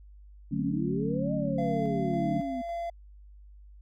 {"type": "chord", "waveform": "sine", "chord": "D major seventh", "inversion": "none", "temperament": "equal", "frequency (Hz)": [146.83, 185, 220, 277.2], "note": ["D3", "F#3", "A3", "C#4"], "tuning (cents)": [0, 0, 0, 0], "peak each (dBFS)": -33, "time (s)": [0.51, 2.41], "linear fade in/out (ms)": 10}
{"type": "exponential two-way sweep", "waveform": "sine", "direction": "up then down", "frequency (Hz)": [246.9, 622.3, 246.9], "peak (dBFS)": -32, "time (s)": [0.58, 2.62], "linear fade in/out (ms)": 10, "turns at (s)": 1.34}
{"type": "tone with tremolo", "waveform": "triangle", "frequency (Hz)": 683, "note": "F5", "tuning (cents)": -39, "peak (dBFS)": -29, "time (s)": [1.58, 2.9], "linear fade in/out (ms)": 5, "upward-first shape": "square", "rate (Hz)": 1.8, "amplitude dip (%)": 25}
{"effects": ["added 50 Hz sine -48 dBFS peak until 3.81 s"]}